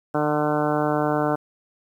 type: harmonic tone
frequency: 149.9 Hz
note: D3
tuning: 36 cents sharp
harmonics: 1 / 2 / 3 / 4 / 5 / 6 / 7 / 8 / 9 / 10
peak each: -29 / -25 / -27 / -26 / -27 / -32 / -32 / -35 / -32 / -35 dBFS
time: 0.14-1.36 s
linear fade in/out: 10 ms
effects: 9-bit